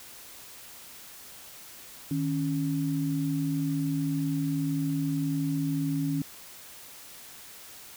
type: tone pair together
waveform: sine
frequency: 155.5 / 277.3 Hz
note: D#3 / C#4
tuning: -1 / +1 cents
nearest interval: minor seventh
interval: 1002 cents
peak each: -29 / -28 dBFS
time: 2.11-6.22 s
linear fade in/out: 2 ms
effects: white hiss -47 dBFS RMS until 7.96 s